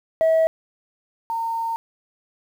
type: tone pair in turn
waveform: sine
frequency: 646 / 913.6 Hz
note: E5 / A#5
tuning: -35 / -35 cents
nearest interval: tritone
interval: 600 cents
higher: second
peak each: -12 / -22 dBFS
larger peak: first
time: 0.21-0.47 / 1.3-1.76 s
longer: second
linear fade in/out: 0 ms
effects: tanh soft clip ceiling -13 dBFS + 8-bit